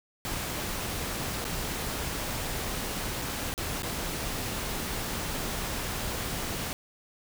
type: noise with dropouts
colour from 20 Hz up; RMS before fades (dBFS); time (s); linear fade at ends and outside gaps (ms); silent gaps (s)
pink; -33; 0.25-6.73; 0; 1.442-1.451 / 3.216-3.22 / 3.54-3.578 / 3.822-3.832
effects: none